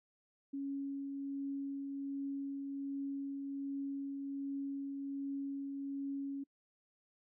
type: tone with tremolo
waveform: sine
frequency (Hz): 277.2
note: C#4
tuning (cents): 0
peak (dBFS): -36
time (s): 0.53-6.44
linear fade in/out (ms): 10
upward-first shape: triangle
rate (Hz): 1.3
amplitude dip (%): 30
effects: noise-tail reverb RT60 0.1 s tail -25 dB re dry